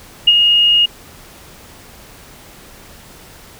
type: tone with ADSR envelope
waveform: sine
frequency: 2859 Hz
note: F7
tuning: 40 cents sharp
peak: -3 dBFS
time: 0.27-0.86 s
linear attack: 9 ms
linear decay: 38 ms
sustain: -5 dB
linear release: 9 ms
effects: pink hiss -40 dBFS RMS until 3.59 s